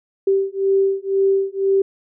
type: beating tone pair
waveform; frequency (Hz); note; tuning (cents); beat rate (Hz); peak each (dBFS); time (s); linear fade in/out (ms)
sine; 388.8 / 390.8; G4 / G4; -14 / -5; 2; -18; 0.27-1.82; 5
effects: none